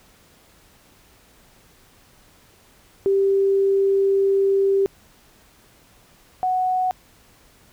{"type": "tone pair in turn", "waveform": "sine", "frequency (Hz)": [392, 740], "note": ["G4", "F#5"], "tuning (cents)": [0, 0], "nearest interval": "major seventh", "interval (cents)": 1100, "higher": "second", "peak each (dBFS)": [-15, -18], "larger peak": "first", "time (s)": [[3.06, 4.86], [6.43, 6.91]], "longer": "first", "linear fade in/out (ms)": 0, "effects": ["pink hiss -54 dBFS RMS until 7.72 s"]}